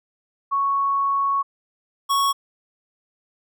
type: tone pair in turn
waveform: sine / square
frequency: 1108.7 / 1108.7 Hz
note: C#6 / C#6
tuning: 0 / 0 cents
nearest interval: unison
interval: 0 cents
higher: neither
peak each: -18 dBFS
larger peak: neither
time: 0.51-1.43 / 2.09-2.33 s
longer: first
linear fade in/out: 20 ms
effects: none